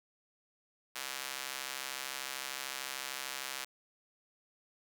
square tone with high-pass filter, 66.6 Hz, C2, 31 cents sharp, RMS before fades -41 dBFS, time 0.95-3.65 s, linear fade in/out 10 ms, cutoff 1600 Hz, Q 0.53, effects none

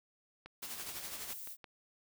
click train, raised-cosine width 0.3 ms, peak -33 dBFS, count 8, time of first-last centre 0.46-1.642 s, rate 5.92 Hz
white noise with tremolo, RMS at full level -42 dBFS, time 0.62-1.34 s, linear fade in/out 10 ms, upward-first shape sine, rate 12 Hz, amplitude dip 45%
violet noise, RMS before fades -46 dBFS, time 1.26-1.57 s, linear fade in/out 50 ms
effects none

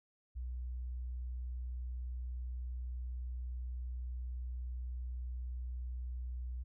sine tone, 61.74 Hz, B1, in tune, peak -38 dBFS, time 0.35-6.64 s, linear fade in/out 20 ms, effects none

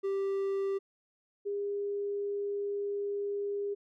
triangle / sine tone pair in turn, 392 / 404.9 Hz, G4 / G#4, 0 / -44 cents, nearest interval minor second, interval 56 cents, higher second, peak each -27 / -31 dBFS, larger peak first, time 0.03-0.79 / 1.45-3.75 s, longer second, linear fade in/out 20 ms, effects none

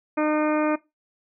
harmonic tone, 304.6 Hz, D#4, 37 cents flat, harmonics 1 / 2 / 3 / 4 / 5 / 6 / 7 / 8, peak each -22 / -25 / -30 / -31 / -35 / -40 / -38 / -36 dBFS, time 0.17-0.76 s, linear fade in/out 10 ms, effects noise-tail reverb RT60 0.2 s tail -18 dB re dry

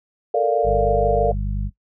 sine chord, Bb major seventh, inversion third, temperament equal, 440 / 466.2 / 587.3 / 698.5 Hz, A4 / Bb4 / D5 / F5, 0 / 0 / 0 / 0 cents, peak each -21 dBFS, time 0.34-1.32 s, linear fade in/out 5 ms
harmonic tone, 50 Hz, G1, 35 cents sharp, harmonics 1 / 2 / 3 / 4, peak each -22 / -28 / -32 / -34 dBFS, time 0.63-1.71 s, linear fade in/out 50 ms
effects noise-tail reverb RT60 0.1 s tail -17 dB re dry

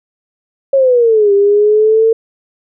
sine exponential two-way sweep, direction down then up, 553 to 397.9 to 453.4 Hz, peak -6 dBFS, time 0.73-2.13 s, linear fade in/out 5 ms, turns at 1.33 s, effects none

